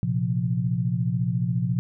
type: chord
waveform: sine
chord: Bb suspended second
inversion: none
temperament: equal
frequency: 116.54 / 130.81 / 174.61 Hz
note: Bb2 / C3 / F3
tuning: 0 / 0 / 0 cents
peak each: -26 dBFS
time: 0.03-1.79 s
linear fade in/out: 0 ms
effects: none